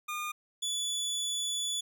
25% pulse tone pair in turn, 1215 / 3444 Hz, D#6 / A7, -42 / -38 cents, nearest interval octave + tritone, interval 1804 cents, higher second, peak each -30 / -27 dBFS, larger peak second, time 0.08-0.32 / 0.62-1.81 s, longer second, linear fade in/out 10 ms, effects none

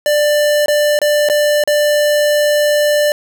square tone with dropouts, 592 Hz, D5, 14 cents sharp, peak -11 dBFS, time 0.06-3.12 s, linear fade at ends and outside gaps 1 ms, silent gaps 0.66-0.682 / 0.99-1.016 / 1.288-1.298 / 1.638-1.675 s, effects none

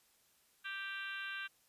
harmonic tone, 392.5 Hz, G4, 2 cents sharp, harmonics 3 / 4 / 5 / 6 / 7 / 8 / 9 / 10, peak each -52 / -42 / -56 / -51 / -48 / -52 / -55 / -56 dBFS, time 0.64-1.48 s, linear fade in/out 20 ms, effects white hiss -71 dBFS RMS until 1.68 s + resampled to 32000 Hz

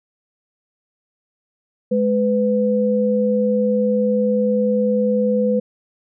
sine tone pair together, 210.2 / 500 Hz, G#3 / B4, +21 / +21 cents, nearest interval octave + minor third, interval 1500 cents, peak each -18 / -17 dBFS, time 1.91-5.6 s, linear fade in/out 10 ms, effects none

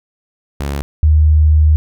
sawtooth / sine tone pair in turn, 70.4 / 76.85 Hz, C#2 / D#2, +27 / -21 cents, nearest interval major second, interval 152 cents, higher second, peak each -14 / -6 dBFS, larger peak second, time 0.6-0.82 / 1.03-1.76 s, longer second, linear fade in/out 0 ms, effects none

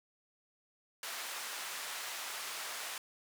pink band-pass noise, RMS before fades -42 dBFS, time 1.03-2.98 s, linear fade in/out 2 ms, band 1000 to 14000 Hz, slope 12 dB/octave, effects none

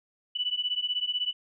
sine beating tone pair, 2960 / 2976 Hz, F#7 / F#7, 0 / +9 cents, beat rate 16 Hz, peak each -30 dBFS, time 0.35-1.33 s, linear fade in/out 10 ms, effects none

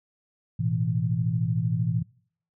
sine chord, A suspended second, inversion none, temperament equal with one note detuned, 110.38 / 123.47 / 164.81 Hz, A2 / B2 / E3, +6 / 0 / 0 cents, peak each -27 dBFS, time 0.59-2.03 s, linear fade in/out 10 ms, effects noise-tail reverb RT60 0.6 s tail -25 dB re dry

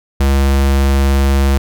square tone, 68.5 Hz, C#2, 20 cents flat, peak -10 dBFS, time 0.2-1.58 s, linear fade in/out 5 ms, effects none

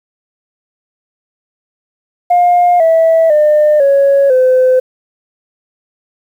sine tone with pitch steps, 708 / 653 / 602.3 / 555.5 / 512.3 Hz, F5 / E5 / D5 / C#5 / C5, +23 / -17 / +44 / +4 / -37 cents, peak -4 dBFS, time 2.3-4.8 s, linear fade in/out 10 ms, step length 500 ms, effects tanh soft clip ceiling -3 dBFS + 7-bit

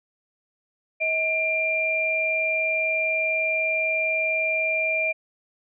sine tone pair together, 638 / 2383 Hz, D#5 / D7, +43 / +25 cents, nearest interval octave + major seventh, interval 2282 cents, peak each -27 / -22 dBFS, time 1-5.13 s, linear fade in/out 20 ms, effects none

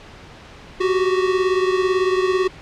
square beating tone pair, 370 / 388 Hz, F#4 / G4, 0 / -18 cents, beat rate 18 Hz, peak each -18 / -23 dBFS, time 0.8-2.48 s, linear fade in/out 10 ms, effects pink hiss -41 dBFS RMS until 2.61 s + low-pass 4000 Hz 12 dB/octave

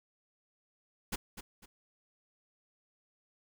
pink noise with echo, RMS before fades -34 dBFS, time 1.12-1.16 s, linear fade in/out 10 ms, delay 250 ms, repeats 2, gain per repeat -10 dB, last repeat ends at 1.66 s, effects none

